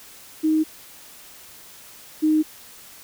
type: tone pair in turn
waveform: sine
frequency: 313 / 309.8 Hz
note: D#4 / D#4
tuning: +10 / -7 cents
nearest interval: unison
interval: 17 cents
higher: first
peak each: -16 / -15 dBFS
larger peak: second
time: 0.43-0.64 / 2.22-2.43 s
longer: neither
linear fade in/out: 20 ms
effects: white hiss -45 dBFS RMS until 3.03 s